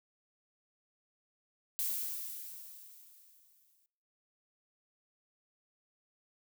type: noise with exponential decay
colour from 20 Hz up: violet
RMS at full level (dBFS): -33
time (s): 1.79-3.86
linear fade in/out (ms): 0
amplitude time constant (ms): 450
effects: noise-tail reverb RT60 0.9 s tail -24 dB re dry